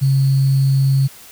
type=tone with sample-and-hold; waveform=sine; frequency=135.6 Hz; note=C#3; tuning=38 cents flat; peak=-11 dBFS; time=0.01-1.08 s; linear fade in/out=20 ms; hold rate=4410 Hz; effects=white hiss -41 dBFS RMS until 1.31 s